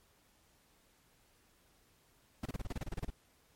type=noise bursts; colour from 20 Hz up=brown; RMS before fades=-37 dBFS; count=13; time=2.43-3.104 s; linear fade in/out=5 ms; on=26 ms; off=28 ms; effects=pink hiss -69 dBFS RMS until 3.55 s + MP3 64 kbps